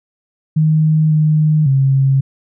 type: tone with pitch steps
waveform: sine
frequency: 156 / 154 / 135.5 Hz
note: D#3 / D#3 / C#3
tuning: +5 / -17 / -39 cents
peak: -9 dBFS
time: 0.56-2.21 s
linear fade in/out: 10 ms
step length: 550 ms
effects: none